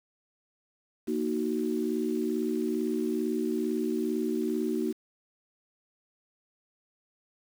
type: chord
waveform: sine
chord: D# minor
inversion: second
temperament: just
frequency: 233.3 / 311.1 / 373.4 Hz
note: A#3 / D#4 / F#4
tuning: +2 / 0 / +16 cents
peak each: -31 dBFS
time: 1.07-4.93 s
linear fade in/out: 20 ms
effects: 8-bit